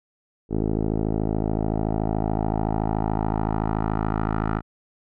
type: tone with low-pass filter sweep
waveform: 10% pulse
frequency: 53.7 Hz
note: A1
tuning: 41 cents flat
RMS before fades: -24 dBFS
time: 0.49-4.62 s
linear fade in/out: 50 ms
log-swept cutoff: 450 to 1300 Hz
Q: 2.4
effects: none